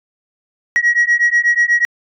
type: beating tone pair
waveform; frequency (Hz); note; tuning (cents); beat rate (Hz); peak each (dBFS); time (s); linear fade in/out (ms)
sine; 1902 / 1910.2; A#6 / A#6; +34 / +42; 8.2; -12; 0.76-1.85; 0
effects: tanh soft clip ceiling -7 dBFS